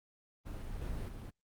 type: noise with level steps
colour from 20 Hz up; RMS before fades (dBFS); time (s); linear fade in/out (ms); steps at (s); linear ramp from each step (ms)
brown; -42 / -39 / -44; 0.45-1.31; 20; 0.81 / 1.08; 5
effects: Opus 32 kbps